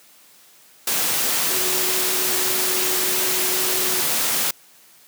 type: tone in noise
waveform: sine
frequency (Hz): 370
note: F#4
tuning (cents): 0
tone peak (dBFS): -30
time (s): 1.51-4.01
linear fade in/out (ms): 5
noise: white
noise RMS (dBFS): -21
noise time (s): 0.87-4.51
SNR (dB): -12
effects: white hiss -51 dBFS RMS until 5.07 s + high-pass 150 Hz 12 dB/octave